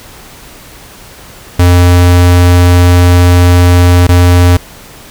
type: tone with dropouts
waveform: square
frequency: 88.5 Hz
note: F2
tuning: 23 cents sharp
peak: -3 dBFS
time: 1.59-4.57 s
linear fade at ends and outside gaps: 5 ms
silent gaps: 4.07-4.089 s
effects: pink hiss -33 dBFS RMS until 5.1 s